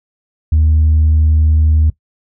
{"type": "tone", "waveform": "sine", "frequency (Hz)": 77.78, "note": "D#2", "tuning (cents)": 0, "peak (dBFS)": -6, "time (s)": [0.52, 1.9], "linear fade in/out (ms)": 5, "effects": ["noise-tail reverb RT60 0.1 s tail -19 dB re dry", "tanh soft clip ceiling -5 dBFS"]}